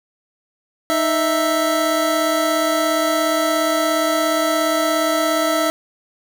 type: tone pair together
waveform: 25% pulse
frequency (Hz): 311.1 / 659.3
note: D#4 / E5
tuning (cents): 0 / 0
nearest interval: octave + minor second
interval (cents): 1300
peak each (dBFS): -17 / -14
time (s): 0.9-5.7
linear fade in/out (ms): 0
effects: none